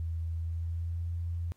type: tone with pitch glide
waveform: sine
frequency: 82.41 to 84.97 Hz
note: E2 to F2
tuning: 0 to -47 cents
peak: -31 dBFS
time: 0-1.52 s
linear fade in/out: 0 ms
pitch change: +53 cents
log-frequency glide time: 0.35-1.09 s
effects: pink hiss -70 dBFS RMS until 1.56 s + AAC 48 kbps